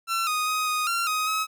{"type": "tone with pitch steps", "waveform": "sawtooth", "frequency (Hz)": [1350, 1242, 1254, 1242, 1373, 1255, 1279], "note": ["E6", "D#6", "D#6", "D#6", "F6", "D#6", "D#6"], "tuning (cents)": [41, -3, 13, -3, -30, 15, 47], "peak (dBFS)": -20, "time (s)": [0.07, 1.47], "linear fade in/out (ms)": 50, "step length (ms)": 200, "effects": []}